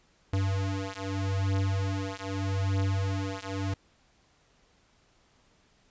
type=beating tone pair; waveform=square; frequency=96.5 / 97.31 Hz; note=G2 / G2; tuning=-27 / -12 cents; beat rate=0.81 Hz; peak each=-31 dBFS; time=0.33-3.74 s; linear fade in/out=5 ms; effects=pink hiss -65 dBFS RMS until 5.9 s + resampled to 16000 Hz